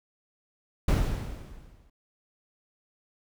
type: noise with exponential decay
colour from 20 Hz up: brown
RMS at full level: -20 dBFS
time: 0.88-1.9 s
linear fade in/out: 5 ms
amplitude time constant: 220 ms
effects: none